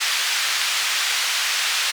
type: band-pass noise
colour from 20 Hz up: white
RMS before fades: -22 dBFS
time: 0-1.92 s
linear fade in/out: 20 ms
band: 1400 to 4500 Hz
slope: 12 dB/octave
effects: none